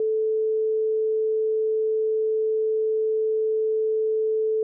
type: tone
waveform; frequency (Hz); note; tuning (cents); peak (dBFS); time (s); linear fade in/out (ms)
sine; 437.3; A4; -11; -20; 0-4.63; 2
effects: none